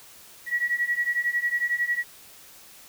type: beating tone pair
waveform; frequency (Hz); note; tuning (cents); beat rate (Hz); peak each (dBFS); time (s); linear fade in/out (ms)
sine; 1919 / 1930; A#6 / B6; +50 / -40; 11; -27 / -25; 0.46-2.04; 50
effects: white hiss -49 dBFS RMS until 2.88 s